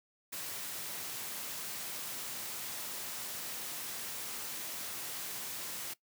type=high-pass noise; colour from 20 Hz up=white; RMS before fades=-41 dBFS; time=0.32-5.94 s; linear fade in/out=10 ms; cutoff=100 Hz; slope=24 dB/octave; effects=noise-tail reverb RT60 0.1 s tail -19 dB re dry